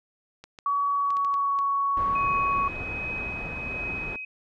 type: clicks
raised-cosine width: 0.2 ms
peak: -26 dBFS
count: 7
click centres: 0.44 / 0.588 / 1.105 / 1.169 / 1.248 / 1.341 / 1.589 s
type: tone with pitch glide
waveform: sine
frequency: 1132 to 1115.8 Hz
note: C#6 to C#6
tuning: +36 to +11 cents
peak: -22 dBFS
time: 0.66-2.68 s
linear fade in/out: 2 ms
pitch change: -25 cents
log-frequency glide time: 0.88-1.62 s
type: low-pass noise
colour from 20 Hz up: pink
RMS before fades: -37 dBFS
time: 1.97-4.16 s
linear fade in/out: 2 ms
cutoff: 1500 Hz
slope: 12 dB/octave
type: tone with tremolo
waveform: sine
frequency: 2529 Hz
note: D#7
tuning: 28 cents sharp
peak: -29 dBFS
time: 2.15-4.25 s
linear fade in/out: 5 ms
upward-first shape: triangle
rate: 1.3 Hz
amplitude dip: 45%
effects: none